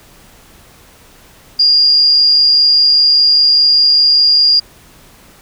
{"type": "tone with amplitude modulation", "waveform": "sine", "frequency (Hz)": 4817, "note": "D8", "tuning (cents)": 43, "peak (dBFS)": -4, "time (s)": [1.59, 4.6], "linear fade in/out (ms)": 10, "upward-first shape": "sine", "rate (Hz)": 145, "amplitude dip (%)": 45, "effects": ["pink hiss -43 dBFS RMS until 5.41 s"]}